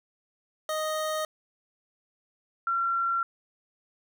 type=tone pair in turn; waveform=25% pulse / sine; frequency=622.3 / 1365.9 Hz; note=D#5 / F6; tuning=0 / -39 cents; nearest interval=octave + major second; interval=1361 cents; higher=second; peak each=-24 dBFS; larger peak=neither; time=0.69-1.25 / 2.67-3.23 s; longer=neither; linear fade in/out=2 ms; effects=none